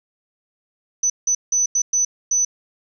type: tone bursts at uneven times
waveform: sine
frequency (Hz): 6000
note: F#8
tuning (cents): +23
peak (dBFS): -15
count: 6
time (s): 1.03-1.1 / 1.27-1.35 / 1.52-1.66 / 1.75-1.82 / 1.93-2.05 / 2.31-2.45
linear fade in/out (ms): 5
effects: none